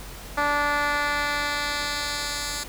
10% pulse tone with band-pass filter sweep, 291.2 Hz, D4, 15 cents flat, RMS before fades -26 dBFS, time 0.37-2.64 s, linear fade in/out 10 ms, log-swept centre 1200 to 6900 Hz, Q 0.89, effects added 45 Hz sine -41 dBFS peak until 2.68 s + pink hiss -41 dBFS RMS until 2.68 s

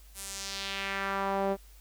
sawtooth tone with band-pass filter sweep, 196 Hz, G3, in tune, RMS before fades -33 dBFS, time 0.14-1.57 s, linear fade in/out 50 ms, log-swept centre 11000 to 510 Hz, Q 1.6, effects added 50 Hz sine -51 dBFS peak until 1.8 s + white hiss -60 dBFS RMS until 1.8 s

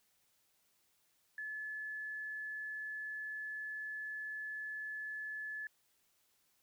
sine tone, 1722 Hz, A6, 38 cents flat, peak -40 dBFS, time 1.38-5.67 s, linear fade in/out 2 ms, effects white hiss -75 dBFS RMS until 6.62 s

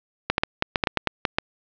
clicks, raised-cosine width 0.3 ms, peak -3 dBFS, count 11, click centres 0.3 / 0.381 / 0.435 / 0.624 / 0.758 / 0.838 / 0.872 / 0.973 / 1.073 / 1.252 / 1.385 s, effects low-pass 5000 Hz 12 dB/octave

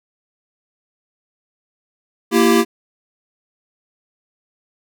square chord, E diminished, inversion second, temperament equal with one note detuned, 233.1 / 335.8 / 392 Hz, Bb3 / E4 / G4, 0 / +32 / 0 cents, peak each -16 dBFS, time 2.31-2.65 s, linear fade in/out 50 ms, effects none

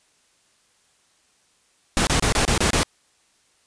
pink noise bursts, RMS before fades -19 dBFS, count 7, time 1.97-2.832 s, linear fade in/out 0 ms, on 100 ms, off 27 ms, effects white hiss -62 dBFS RMS until 3.66 s + resampled to 22050 Hz

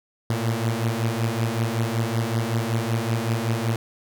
sawtooth beating tone pair, 111.8 / 117.1 Hz, A2 / A#2, +28 / +8 cents, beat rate 5.3 Hz, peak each -21 dBFS, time 0.3-3.76 s, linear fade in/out 0 ms, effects none

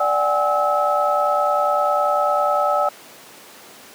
sine tone cluster, 587 / 752 / 822 / 1297 Hz, D5 / F#5 / G#5 / E6, -1 / +28 / -18 / -28 cents, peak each -20 / -22 / -24 / -20 dBFS, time 0-2.89 s, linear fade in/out 5 ms, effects pink hiss -42 dBFS RMS until 3.94 s + high-pass 300 Hz 12 dB/octave

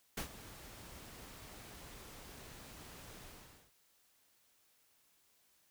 pink noise with ADSR envelope, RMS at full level -38 dBFS, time 0.17-3.73 s, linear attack 7 ms, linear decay 94 ms, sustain -15 dB, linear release 490 ms, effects white hiss -72 dBFS RMS until 5.7 s

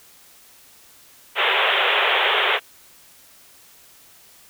white band-pass noise, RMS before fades -19 dBFS, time 1.35-2.6 s, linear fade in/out 50 ms, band 380 to 3500 Hz, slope 96 dB/octave, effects white hiss -50 dBFS RMS until 4.49 s

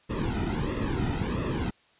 brown noise with flanger, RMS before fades -29 dBFS, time 0.09-1.71 s, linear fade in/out 20 ms, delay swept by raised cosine 1.3 to 1.83 ms, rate 1.5 Hz, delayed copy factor -0.9, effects white hiss -62 dBFS RMS until 1.99 s + resampled to 8000 Hz

